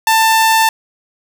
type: tone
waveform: sawtooth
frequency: 890 Hz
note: A5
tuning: 20 cents sharp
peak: -5 dBFS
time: 0.07-0.69 s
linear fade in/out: 2 ms
effects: none